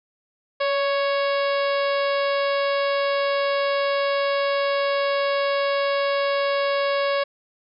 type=harmonic tone with a mistuned harmonic; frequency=555 Hz; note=C#5; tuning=2 cents sharp; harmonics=1 / 2 / 3 / 4 / 5 / 6 / 7 / 8 / 9; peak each=-21 / -27 / -31 / -33 / -35 / -37 / -38 / -39 / -40 dBFS; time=0.6-7.24 s; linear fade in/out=10 ms; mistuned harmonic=1; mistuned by=+23 cents; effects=none